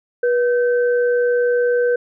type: tone pair together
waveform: sine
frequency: 485.6 / 1541.7 Hz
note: B4 / G6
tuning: -29 / -29 cents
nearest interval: octave + minor sixth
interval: 2000 cents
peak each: -14 / -25 dBFS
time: 0.23-1.96 s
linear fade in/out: 5 ms
effects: none